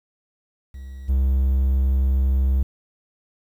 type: tone with level steps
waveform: triangle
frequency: 66.2 Hz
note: C2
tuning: 21 cents sharp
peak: -31 / -14 dBFS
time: 0.74-2.63 s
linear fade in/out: 5 ms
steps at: 1.08 s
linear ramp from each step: 20 ms
effects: 9-bit